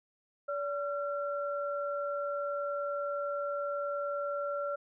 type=tone pair together; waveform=sine; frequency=574 / 1365.2 Hz; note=D5 / F6; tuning=-40 / -40 cents; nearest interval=octave + minor third; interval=1500 cents; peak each=-33 / -37 dBFS; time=0.48-4.76 s; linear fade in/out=10 ms; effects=none